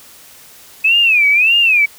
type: tone with vibrato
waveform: sine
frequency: 2531 Hz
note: D#7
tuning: 29 cents sharp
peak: -8 dBFS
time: 0.84-1.86 s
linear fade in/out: 10 ms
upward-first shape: sine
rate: 1.7 Hz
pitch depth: 190 cents each way
effects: white hiss -41 dBFS RMS until 1.98 s